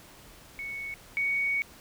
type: tone pair in turn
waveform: sine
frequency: 2217 / 2235 Hz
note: C#7 / C#7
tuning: 0 / +14 cents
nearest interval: unison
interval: 14 cents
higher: second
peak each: -34 / -25 dBFS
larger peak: second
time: 0.59-0.94 / 1.17-1.62 s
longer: second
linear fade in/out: 0 ms
effects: pink hiss -52 dBFS RMS until 1.8 s

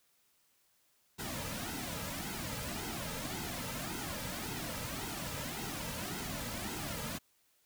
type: noise with flanger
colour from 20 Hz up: pink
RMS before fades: -40 dBFS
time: 1.18-7.19 s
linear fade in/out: 20 ms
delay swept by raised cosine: 1.7 to 2.8 ms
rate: 1.8 Hz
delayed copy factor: -0.7
effects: white hiss -72 dBFS RMS until 7.65 s

